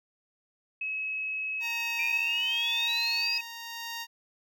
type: tone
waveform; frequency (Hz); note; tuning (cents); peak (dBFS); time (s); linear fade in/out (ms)
sine; 2569; E7; -45; -30; 0.81-3.41; 5
type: tone with tremolo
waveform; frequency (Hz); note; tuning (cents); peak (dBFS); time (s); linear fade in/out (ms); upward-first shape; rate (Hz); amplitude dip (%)
10% pulse; 930; A#5; -4; -26; 1.6-4.07; 50; sine; 0.92; 45
type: exponential sweep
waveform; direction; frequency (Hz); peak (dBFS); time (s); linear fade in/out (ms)
sine; up; 2354 to 4978; -28; 1.99-3.38; 2
effects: none